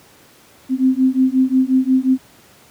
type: beating tone pair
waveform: sine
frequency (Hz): 257.6 / 263.2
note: C4 / C4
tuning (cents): -27 / +10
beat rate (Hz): 5.6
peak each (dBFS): -15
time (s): 0.69-2.18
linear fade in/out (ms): 50
effects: pink hiss -48 dBFS RMS until 2.7 s + high-pass 100 Hz 12 dB/octave